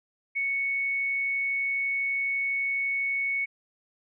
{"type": "tone", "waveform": "sine", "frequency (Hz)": 2217, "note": "C#7", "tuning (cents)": 0, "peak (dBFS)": -25, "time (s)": [0.35, 3.46], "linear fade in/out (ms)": 20, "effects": []}